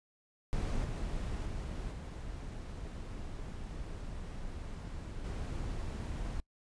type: noise with level steps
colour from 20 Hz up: brown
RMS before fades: -34 / -37 / -39 / -42 / -38 dBFS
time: 0.53-6.4 s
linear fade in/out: 0 ms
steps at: 0.84 / 1.45 / 1.91 / 5.24 s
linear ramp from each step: 5 ms
effects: noise-tail reverb RT60 0.1 s tail -25 dB re dry + resampled to 22050 Hz